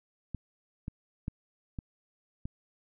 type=clicks; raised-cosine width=5 ms; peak=-23 / -24 / -21 / -24 / -24 dBFS; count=5; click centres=0.347 / 0.881 / 1.281 / 1.788 / 2.455 s; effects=none